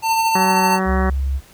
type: tone with tremolo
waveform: square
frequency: 898 Hz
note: A5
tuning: 35 cents sharp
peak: -14 dBFS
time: 0.02-0.8 s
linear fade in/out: 50 ms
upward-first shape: triangle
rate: 13 Hz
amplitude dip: 35%
type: harmonic tone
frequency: 188.8 Hz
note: F#3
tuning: 35 cents sharp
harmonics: 1 / 2 / 3 / 4 / 5 / 6 / 7 / 8 / 9 / 10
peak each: -20 / -24 / -28 / -26 / -31 / -27 / -31 / -31 / -32 / -31 dBFS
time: 0.35-1.1 s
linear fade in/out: 5 ms
type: tone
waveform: sine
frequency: 67.6 Hz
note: C#2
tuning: 43 cents flat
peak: -17 dBFS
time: 0.85-1.41 s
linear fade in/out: 50 ms
effects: pink hiss -47 dBFS RMS until 1.53 s